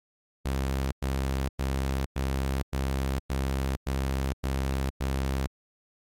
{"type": "tone bursts", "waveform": "sawtooth", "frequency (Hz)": 67, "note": "C2", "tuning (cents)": 42, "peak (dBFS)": -22, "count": 9, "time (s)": [0.45, 5.472], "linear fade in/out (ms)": 10, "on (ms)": 470, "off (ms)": 99, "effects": ["MP3 64 kbps"]}